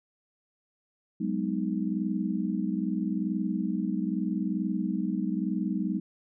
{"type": "chord", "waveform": "sine", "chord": "G# minor seventh", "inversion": "third", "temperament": "just", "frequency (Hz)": [186.89, 207.7, 249.2, 311.5], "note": ["F#3", "G#3", "B3", "D#4"], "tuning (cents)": [18, 0, 16, 2], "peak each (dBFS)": [-31, -31, -34, -33], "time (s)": [1.2, 6], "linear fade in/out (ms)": 10, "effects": []}